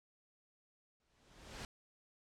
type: noise with exponential growth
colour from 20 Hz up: pink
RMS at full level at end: -43 dBFS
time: 1-1.65 s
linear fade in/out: 1 ms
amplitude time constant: 140 ms
effects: low-pass 7000 Hz 12 dB/octave